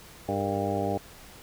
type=harmonic tone with a mistuned harmonic; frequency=99.6 Hz; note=G2; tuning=28 cents sharp; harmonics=1 / 2 / 3 / 4 / 5 / 6 / 7 / 8; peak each=-34 / -34 / -34 / -34 / -34 / -34 / -34 / -34 dBFS; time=0.28-0.98 s; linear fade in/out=10 ms; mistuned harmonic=5; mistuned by=-92 cents; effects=pink hiss -49 dBFS RMS until 1.42 s